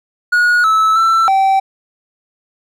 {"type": "tone with pitch steps", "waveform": "triangle", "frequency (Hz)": [1449, 1304, 1336, 774], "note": ["F#6", "E6", "E6", "G5"], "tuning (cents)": [-37, -19, 23, -22], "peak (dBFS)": -7, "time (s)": [0.32, 1.6], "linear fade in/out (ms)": 10, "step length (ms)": 320, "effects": []}